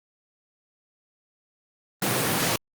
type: high-pass noise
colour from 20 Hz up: pink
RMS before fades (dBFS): -24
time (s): 2.02-2.56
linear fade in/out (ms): 2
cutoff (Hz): 100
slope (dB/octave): 96
effects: Opus 24 kbps